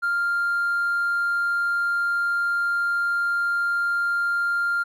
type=tone with hard clipping; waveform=triangle; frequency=1396.9 Hz; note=F6; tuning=in tune; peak=-20 dBFS; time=0.02-4.84 s; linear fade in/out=20 ms; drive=2 dB; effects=none